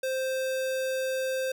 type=tone; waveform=square; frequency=523.3 Hz; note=C5; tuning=in tune; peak=-28 dBFS; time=0.03-1.52 s; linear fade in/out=5 ms; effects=none